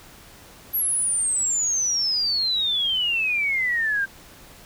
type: exponential sweep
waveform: sine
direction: down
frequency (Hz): 11820 to 1568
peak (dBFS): -20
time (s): 0.73-4.06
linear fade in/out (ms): 20
effects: pink hiss -47 dBFS RMS until 4.65 s